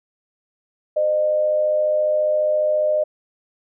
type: tone pair together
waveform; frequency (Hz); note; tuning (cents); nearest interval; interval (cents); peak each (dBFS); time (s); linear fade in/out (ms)
sine; 515.4 / 610; C5 / D#5; -26 / -34; minor third; 292; -27 / -16; 0.96-3.04; 10
effects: none